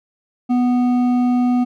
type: tone with hard clipping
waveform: triangle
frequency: 246.9 Hz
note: B3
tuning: in tune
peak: -15 dBFS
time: 0.49-1.65 s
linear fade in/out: 20 ms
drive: 11 dB
effects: none